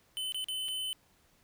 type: tone with dropouts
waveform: square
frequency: 3037 Hz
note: F#7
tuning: 44 cents sharp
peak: -34 dBFS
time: 0.17-0.93 s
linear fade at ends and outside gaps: 0 ms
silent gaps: 0.322-0.345 / 0.443-0.485 / 0.683-0.686 s
effects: pink hiss -67 dBFS RMS until 1.43 s